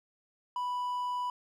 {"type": "tone", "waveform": "triangle", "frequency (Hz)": 987.8, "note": "B5", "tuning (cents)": 0, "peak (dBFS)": -29, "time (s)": [0.56, 1.3], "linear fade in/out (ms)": 2, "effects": []}